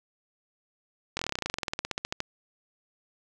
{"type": "slowing click train", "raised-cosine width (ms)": 0.2, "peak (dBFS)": -12, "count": 24, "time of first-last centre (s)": [1.17, 2.204], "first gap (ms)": 22, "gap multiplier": 1.06, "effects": []}